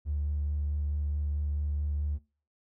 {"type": "tone with vibrato", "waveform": "triangle", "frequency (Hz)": 73.42, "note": "D2", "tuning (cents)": 0, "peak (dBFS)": -24, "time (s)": [0.05, 2.19], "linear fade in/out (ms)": 50, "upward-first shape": "sine", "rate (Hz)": 4.6, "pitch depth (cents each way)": 13, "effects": ["noise-tail reverb RT60 0.4 s tail -25 dB re dry", "tanh soft clip ceiling -25 dBFS"]}